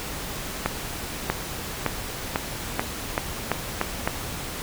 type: accelerating click train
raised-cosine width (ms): 0.5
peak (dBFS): -6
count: 9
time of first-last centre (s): 0.66-4.075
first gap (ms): 640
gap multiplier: 0.88
effects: pink hiss -33 dBFS RMS until 4.62 s